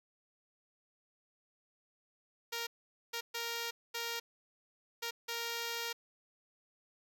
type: tone bursts at uneven times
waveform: 5% pulse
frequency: 466.2 Hz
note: A#4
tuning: in tune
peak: -25 dBFS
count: 6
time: 2.52-2.67 / 3.13-3.21 / 3.34-3.71 / 3.94-4.2 / 5.02-5.11 / 5.28-5.93 s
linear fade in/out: 10 ms
effects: none